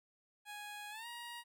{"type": "tone with pitch glide", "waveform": "15% pulse", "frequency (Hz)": [830.6, 948.6], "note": ["G#5", "A#5"], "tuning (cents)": [0, 30], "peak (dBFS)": -39, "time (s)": [0.45, 1.44], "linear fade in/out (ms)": 50, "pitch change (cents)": 230, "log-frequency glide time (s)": [0.9, 1.07], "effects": []}